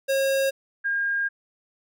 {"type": "tone pair in turn", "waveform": ["square", "sine"], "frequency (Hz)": [542, 1615.7], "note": ["C#5", "G#6"], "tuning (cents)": [-39, -48], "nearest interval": "octave + perfect fifth", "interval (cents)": 1891, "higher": "second", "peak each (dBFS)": [-21, -22], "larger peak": "first", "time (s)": [[0.08, 0.51], [0.84, 1.29]], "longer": "second", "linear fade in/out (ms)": 20, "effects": []}